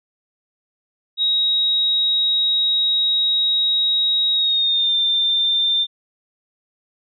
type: tone with pitch glide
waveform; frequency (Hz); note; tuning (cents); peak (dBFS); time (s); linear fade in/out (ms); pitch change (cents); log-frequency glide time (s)
sine; 3800 to 3587; A#7 to A7; +33 to +33; -15; 1.17-5.87; 50; -100; 4.32-4.95
effects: none